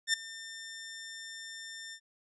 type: tone with ADSR envelope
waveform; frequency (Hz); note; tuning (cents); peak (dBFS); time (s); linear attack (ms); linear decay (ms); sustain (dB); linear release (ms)
15% pulse; 1800; A6; +39; -17; 0.07-2; 67; 4; -19; 70
effects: resampled to 24000 Hz